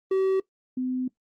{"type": "tone pair in turn", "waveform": ["triangle", "sine"], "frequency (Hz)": [382.1, 255], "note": ["G4", "C4"], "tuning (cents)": [-44, -44], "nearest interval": "perfect fifth", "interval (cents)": 700, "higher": "first", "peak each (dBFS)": [-18, -25], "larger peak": "first", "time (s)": [[0.11, 0.4], [0.77, 1.08]], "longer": "second", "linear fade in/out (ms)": 5, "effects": ["noise-tail reverb RT60 0.1 s tail -19 dB re dry", "Opus 32 kbps"]}